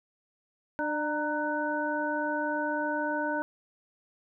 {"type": "harmonic tone with a mistuned harmonic", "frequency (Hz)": 298.8, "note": "D4", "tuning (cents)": 30, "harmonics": [1, 2, 3, 5], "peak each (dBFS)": [-33, -33, -33, -33], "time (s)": [0.79, 3.42], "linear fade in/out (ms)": 0, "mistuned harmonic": 3, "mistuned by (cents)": 58, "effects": []}